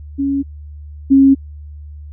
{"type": "tone pair in turn", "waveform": "sine", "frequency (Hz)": [277.2, 272], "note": ["C#4", "C#4"], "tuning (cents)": [0, -33], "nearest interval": "unison", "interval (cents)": 33, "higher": "first", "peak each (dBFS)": [-14, -5], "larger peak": "second", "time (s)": [[0.18, 0.43], [1.1, 1.35]], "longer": "neither", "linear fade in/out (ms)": 20, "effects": ["added 74 Hz sine -30 dBFS peak until 2.12 s"]}